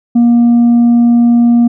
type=tone with tanh clipping; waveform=triangle; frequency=237.1 Hz; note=A#3; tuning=30 cents sharp; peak=-5 dBFS; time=0.15-1.68 s; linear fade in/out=10 ms; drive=7 dB; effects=none